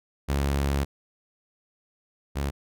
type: tone pair in turn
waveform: sawtooth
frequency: 69.9 / 69.9 Hz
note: C#2 / C#2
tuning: +15 / +15 cents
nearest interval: unison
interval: 0 cents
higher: neither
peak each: -19 / -22 dBFS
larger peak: first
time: 0.28-0.85 / 2.35-2.51 s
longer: first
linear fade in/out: 20 ms
effects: none